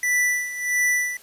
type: tone with tremolo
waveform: square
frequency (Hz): 1975.5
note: B6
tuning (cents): 0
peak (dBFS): -18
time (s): 0.03-1.17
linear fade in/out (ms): 2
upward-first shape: sine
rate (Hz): 1.5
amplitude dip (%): 75
effects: white hiss -49 dBFS RMS until 1.22 s + resampled to 32000 Hz